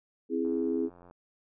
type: chord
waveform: sine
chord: C augmented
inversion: none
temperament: equal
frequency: 261.6 / 329.6 / 415.3 Hz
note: C4 / E4 / G#4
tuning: 0 / 0 / 0 cents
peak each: -31 dBFS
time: 0.29-0.9 s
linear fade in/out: 50 ms
type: click train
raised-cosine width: 1 ms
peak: -40 dBFS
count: 59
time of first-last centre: 0.45-1.111 s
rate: 87.8 Hz
effects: none